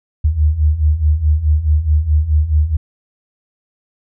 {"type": "beating tone pair", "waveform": "sine", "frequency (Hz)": [73.42, 78.12], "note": ["D2", "D#2"], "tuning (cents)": [0, 8], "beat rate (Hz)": 4.7, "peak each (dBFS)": [-16, -12], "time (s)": [0.24, 2.77], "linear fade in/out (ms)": 10, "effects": []}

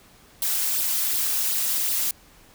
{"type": "noise with flanger", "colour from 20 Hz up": "blue", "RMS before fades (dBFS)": -24, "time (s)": [0.42, 2.11], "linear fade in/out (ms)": 2, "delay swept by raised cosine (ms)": [0.21, 5.01], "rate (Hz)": 2.7, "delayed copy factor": 0.65, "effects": ["pink hiss -53 dBFS RMS until 2.54 s"]}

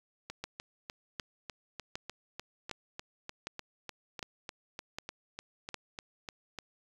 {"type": "two click trains", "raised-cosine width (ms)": 0.2, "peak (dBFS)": [-23, -20], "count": [22, 8], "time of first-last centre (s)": [[0.3, 6.587], [0.44, 5.743]], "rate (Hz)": [3.34, 1.32], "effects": ["8-bit"]}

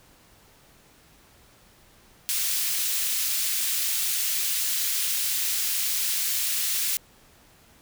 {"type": "high-pass noise", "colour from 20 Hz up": "white", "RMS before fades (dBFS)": -26, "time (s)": [2.29, 6.97], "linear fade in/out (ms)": 0, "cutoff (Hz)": 2400, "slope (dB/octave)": 12, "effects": ["pink hiss -56 dBFS RMS until 7.81 s"]}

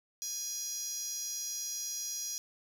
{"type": "tone with high-pass filter", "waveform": "10% pulse", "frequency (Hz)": 828, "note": "G#5", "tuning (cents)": -5, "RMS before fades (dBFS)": -38, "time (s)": [0.22, 2.38], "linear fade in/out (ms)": 0, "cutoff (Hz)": 6200, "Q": 6.7, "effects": []}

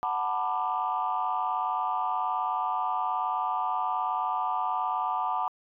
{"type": "chord", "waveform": "sine", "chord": "B minor seventh", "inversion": "second", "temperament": "just", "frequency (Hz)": [740.8, 889, 987.8, 1185.3], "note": ["F#5", "A5", "B5", "D6"], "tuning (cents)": [2, 18, 0, 16], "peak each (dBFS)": -31, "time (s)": [0.03, 5.48], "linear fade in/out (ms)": 0, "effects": ["tanh soft clip ceiling -18 dBFS"]}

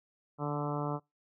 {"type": "harmonic tone with a mistuned harmonic", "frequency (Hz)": 146.3, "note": "D3", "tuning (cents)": -6, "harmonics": [1, 2, 3, 4, 5, 6, 7, 8, 9], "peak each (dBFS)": [-35, -38, -40, -41, -42, -43, -43, -44, -45], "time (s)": [0.38, 1], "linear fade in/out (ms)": 50, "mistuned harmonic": 1, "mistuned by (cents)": 23, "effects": ["noise-tail reverb RT60 0.2 s tail -25 dB re dry"]}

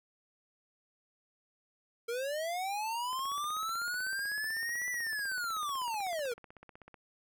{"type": "linear two-way sweep", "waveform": "square", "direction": "up then down", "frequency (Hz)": [453.8, 1985, 453.8], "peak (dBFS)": -34, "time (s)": [2.08, 6.34], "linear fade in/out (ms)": 10, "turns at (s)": 4.9}
{"type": "click train", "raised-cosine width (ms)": 0.5, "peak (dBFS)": -36, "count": 62, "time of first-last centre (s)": [3.13, 6.942], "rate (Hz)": 16}
{"effects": []}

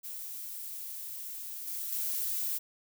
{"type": "noise with level steps", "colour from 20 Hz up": "violet", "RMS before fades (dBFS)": [-41, -37, -33], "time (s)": [0.03, 2.59], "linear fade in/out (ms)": 20, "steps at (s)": [1.67, 1.92], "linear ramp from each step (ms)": 5, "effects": []}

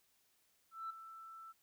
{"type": "tone with ADSR envelope", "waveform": "sine", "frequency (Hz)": 1328, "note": "E6", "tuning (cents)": 12, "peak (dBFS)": -38, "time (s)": [0.71, 1.53], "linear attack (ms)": 190, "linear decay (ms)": 8, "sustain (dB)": -12, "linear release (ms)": 25, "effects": ["tanh soft clip ceiling -37 dBFS", "white hiss -75 dBFS RMS until 1.62 s"]}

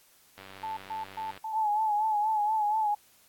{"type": "click train", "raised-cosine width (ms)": 0.3, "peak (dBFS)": -29, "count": 97, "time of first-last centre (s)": [0.38, 1.376], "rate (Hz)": 96.4}
{"type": "tone bursts", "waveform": "sine", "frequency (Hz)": 880, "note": "A5", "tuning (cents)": 0, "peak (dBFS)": -32, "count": 4, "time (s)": [0.63, 1.58], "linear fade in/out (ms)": 5, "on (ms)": 140, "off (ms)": 130}
{"type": "tone with vibrato", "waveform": "sine", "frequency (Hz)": 854, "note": "G#5", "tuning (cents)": 48, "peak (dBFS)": -24, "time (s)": [1.53, 2.95], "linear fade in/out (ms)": 10, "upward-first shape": "sine", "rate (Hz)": 4.2, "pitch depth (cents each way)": 58}
{"effects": ["white hiss -61 dBFS RMS until 3.28 s", "AAC 64 kbps"]}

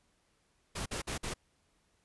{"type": "noise bursts", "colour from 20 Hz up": "pink", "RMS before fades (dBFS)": -37, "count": 4, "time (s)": [0.75, 1.34], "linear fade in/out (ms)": 10, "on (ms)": 110, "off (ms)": 50, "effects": ["pink hiss -73 dBFS RMS until 2.04 s", "resampled to 24000 Hz"]}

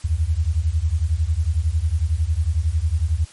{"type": "beating tone pair", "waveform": "sine", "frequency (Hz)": [74.4, 85.4], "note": ["D2", "F2"], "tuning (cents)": [23, -38], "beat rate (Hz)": 11, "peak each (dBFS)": -20, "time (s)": [0.04, 3.25], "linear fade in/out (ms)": 10, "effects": ["white hiss -46 dBFS RMS until 3.32 s", "MP3 48 kbps"]}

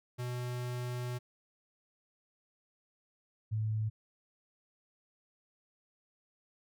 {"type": "tone pair in turn", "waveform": ["square", "sine"], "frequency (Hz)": [123.47, 108.74], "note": ["B2", "A2"], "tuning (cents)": [0, -20], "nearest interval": "major second", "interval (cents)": 220, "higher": "first", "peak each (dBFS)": [-36, -30], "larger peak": "second", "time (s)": [[0.18, 1.19], [3.51, 3.9]], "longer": "first", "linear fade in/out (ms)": 20, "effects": []}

